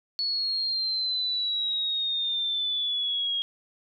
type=exponential sweep; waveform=sine; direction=down; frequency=4408 to 3263 Hz; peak=-25 dBFS; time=0.19-3.42 s; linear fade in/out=0 ms; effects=none